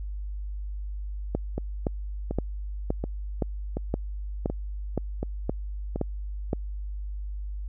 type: two click trains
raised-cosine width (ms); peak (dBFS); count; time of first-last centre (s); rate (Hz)
2; -12 / -16; 11 / 7; 1.35-6.531 / 1.58-5.96; 1.93 / 1.37
effects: added 50 Hz sine -31 dBFS peak until 7.68 s